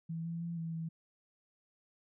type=tone with pitch steps; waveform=sine; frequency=164.2 / 167.5 / 169.5 / 164.3 / 163.2 Hz; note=E3 / E3 / E3 / E3 / E3; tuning=-6 / +28 / +49 / -5 / -17 cents; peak=-36 dBFS; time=0.09-0.89 s; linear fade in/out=10 ms; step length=160 ms; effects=none